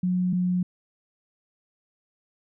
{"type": "tone pair in turn", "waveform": "sine", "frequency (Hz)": [181.4, 180.38], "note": ["F#3", "F#3"], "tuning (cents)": [-34, -44], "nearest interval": "unison", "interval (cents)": 10, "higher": "first", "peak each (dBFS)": -21, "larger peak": "neither", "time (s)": [[0.03, 0.33], [0.33, 0.63]], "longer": "neither", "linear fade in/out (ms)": 5, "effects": []}